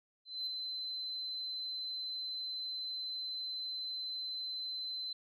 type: tone with ADSR envelope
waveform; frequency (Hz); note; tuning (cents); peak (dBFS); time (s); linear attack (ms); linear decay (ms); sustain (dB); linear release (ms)
sine; 4058; B7; +46; -33; 0.25-5.13; 220; 4; -4; 4
effects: tanh soft clip ceiling -30 dBFS